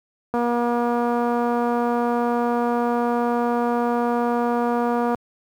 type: click train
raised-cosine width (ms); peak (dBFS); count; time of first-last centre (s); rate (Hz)
1; -10; 1150; 0.34-5.148; 239
effects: high-pass 80 Hz 12 dB/octave + 8-bit